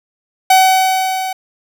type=tone with level ramp; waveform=45% pulse; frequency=755 Hz; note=F#5; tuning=35 cents sharp; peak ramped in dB=-5 to -19 dBFS; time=0.5-1.33 s; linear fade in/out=5 ms; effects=none